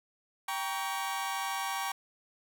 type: chord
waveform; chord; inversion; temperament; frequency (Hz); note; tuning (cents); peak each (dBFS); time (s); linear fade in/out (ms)
sawtooth; G diminished; none; just; 784 / 940.8 / 1128.9; G5 / Bb5 / Db6; 0 / +16 / +31; -32 / -34 / -33; 0.48-1.92; 5
effects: none